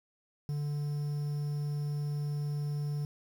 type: tone with quantisation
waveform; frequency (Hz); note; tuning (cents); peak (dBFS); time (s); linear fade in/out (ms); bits
triangle; 146.1; D3; -9; -29; 0.49-3.05; 0; 9
effects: none